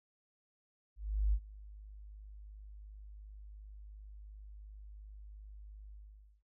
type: tone with ADSR envelope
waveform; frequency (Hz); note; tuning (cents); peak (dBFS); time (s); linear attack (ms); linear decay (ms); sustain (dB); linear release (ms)
sine; 51.4; G#1; -17; -26; 0.96-6.43; 370; 63; -22; 500
effects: none